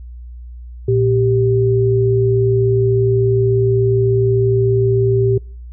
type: tone pair together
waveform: sine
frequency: 116.54 / 391.1 Hz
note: A#2 / G4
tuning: 0 / -4 cents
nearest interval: octave + major sixth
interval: 2096 cents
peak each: -14 dBFS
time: 0.88-5.38 s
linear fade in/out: 5 ms
effects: noise-tail reverb RT60 0.5 s tail -26 dB re dry + added 60 Hz sine -30 dBFS peak until 5.72 s